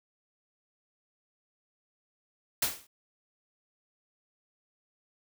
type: noise with exponential decay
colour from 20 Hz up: white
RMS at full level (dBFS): -24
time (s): 2.62-2.87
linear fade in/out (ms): 5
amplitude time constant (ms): 54
effects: none